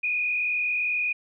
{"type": "tone with frequency modulation", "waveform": "sine", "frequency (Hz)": 2465, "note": "D#7", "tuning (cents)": -17, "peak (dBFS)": -23, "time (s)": [0.03, 1.13], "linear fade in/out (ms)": 10, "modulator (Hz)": 42.5, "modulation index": 1.2, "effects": []}